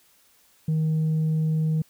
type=tone; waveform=sine; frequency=157.4 Hz; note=D#3; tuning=20 cents sharp; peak=-18 dBFS; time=0.68-1.82 s; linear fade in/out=5 ms; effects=tanh soft clip ceiling -19 dBFS + white hiss -60 dBFS RMS until 1.89 s